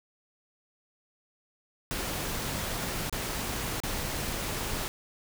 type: noise with dropouts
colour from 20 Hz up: pink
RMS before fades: -33 dBFS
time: 1.91-4.88 s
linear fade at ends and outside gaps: 0 ms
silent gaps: 3.096-3.126 / 3.802-3.835 s
effects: none